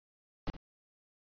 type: noise with echo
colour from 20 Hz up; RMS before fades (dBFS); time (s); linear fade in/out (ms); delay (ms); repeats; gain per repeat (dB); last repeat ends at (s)
brown; -33; 0.47-0.5; 0; 65; 1; -14; 0.565
effects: resampled to 11025 Hz